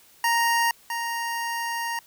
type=tone pair in turn; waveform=25% pulse; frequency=932.3 / 932.3 Hz; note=A#5 / A#5; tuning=0 / 0 cents; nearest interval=unison; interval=0 cents; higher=neither; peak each=-16 / -23 dBFS; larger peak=first; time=0.24-0.71 / 0.9-1.99 s; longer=second; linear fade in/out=2 ms; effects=white hiss -55 dBFS RMS until 2.06 s